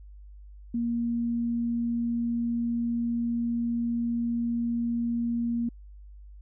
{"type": "tone", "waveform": "sine", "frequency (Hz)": 235, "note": "A#3", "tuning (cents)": 14, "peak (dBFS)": -25, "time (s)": [0.74, 5.69], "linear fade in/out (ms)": 5, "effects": ["added 50 Hz sine -44 dBFS peak until 6.41 s"]}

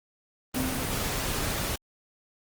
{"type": "noise", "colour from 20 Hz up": "pink", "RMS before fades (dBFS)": -30, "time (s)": [0.54, 1.76], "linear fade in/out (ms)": 5}
{"type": "tone with exponential decay", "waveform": "triangle", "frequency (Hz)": 258.8, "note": "C4", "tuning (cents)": -19, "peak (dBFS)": -25, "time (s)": [0.56, 1.53], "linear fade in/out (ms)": 2, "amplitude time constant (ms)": 210}
{"effects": ["Opus 24 kbps"]}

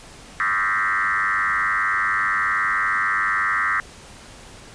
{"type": "tone with frequency modulation", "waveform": "sine", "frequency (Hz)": 1568, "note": "G6", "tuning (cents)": 0, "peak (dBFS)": -18, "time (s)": [0.4, 3.8], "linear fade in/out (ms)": 0, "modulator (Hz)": 101, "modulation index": 4.1, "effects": ["pink hiss -43 dBFS RMS until 4.74 s", "resampled to 22050 Hz"]}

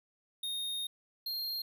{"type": "tone pair in turn", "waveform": "square", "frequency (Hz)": [3700, 4212], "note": ["A#7", "C8"], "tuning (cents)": [-14, 11], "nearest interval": "major second", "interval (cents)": 225, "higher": "second", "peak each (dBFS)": [-35, -35], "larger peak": "neither", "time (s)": [[0.43, 0.87], [1.26, 1.62]], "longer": "first", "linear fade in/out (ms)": 5, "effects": []}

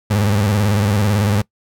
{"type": "tone with vibrato", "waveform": "30% pulse", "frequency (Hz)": 102.6, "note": "G#2", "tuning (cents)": -21, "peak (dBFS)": -11, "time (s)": [0.1, 1.42], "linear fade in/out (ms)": 10, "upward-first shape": "square", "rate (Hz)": 18, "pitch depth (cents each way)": 84, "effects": ["noise-tail reverb RT60 0.1 s tail -22 dB re dry"]}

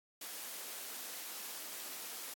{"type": "high-pass noise", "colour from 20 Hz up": "white", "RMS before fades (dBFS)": -45, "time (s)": [0.21, 2.34], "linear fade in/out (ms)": 5, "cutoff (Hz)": 230, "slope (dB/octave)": 24, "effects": ["AAC 64 kbps"]}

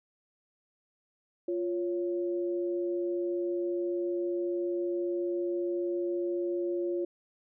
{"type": "tone pair together", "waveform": "sine", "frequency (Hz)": [349.2, 556.1], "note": ["F4", "C#5"], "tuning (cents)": [0, 5], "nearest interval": "minor sixth", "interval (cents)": 805, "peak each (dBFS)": [-29, -37], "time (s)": [1.48, 7.05], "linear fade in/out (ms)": 5, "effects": []}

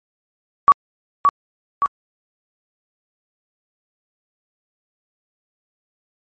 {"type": "tone with echo", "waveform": "sine", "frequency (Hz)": 1136, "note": "C#6", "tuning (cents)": 42, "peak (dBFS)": -5, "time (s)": [0.68, 0.72], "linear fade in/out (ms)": 0, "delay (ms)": 570, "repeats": 2, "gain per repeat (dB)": -4, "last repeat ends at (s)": 1.86, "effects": ["MP3 32 kbps"]}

